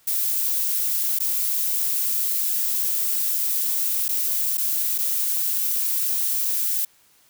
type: noise with dropouts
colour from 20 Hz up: violet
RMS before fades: -23 dBFS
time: 0.07-6.85 s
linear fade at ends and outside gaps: 5 ms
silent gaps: 1.189-1.201 / 4.082-4.089 / 4.573-4.579 / 4.98-4.984 s
effects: white hiss -58 dBFS RMS until 7.29 s